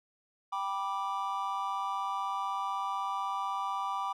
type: chord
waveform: triangle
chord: G major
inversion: none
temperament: just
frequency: 784 / 980 / 1176 Hz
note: G5 / B5 / D6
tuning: 0 / -14 / +2 cents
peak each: -35 / -34 / -33 dBFS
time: 0.52-4.13 s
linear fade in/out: 10 ms
effects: none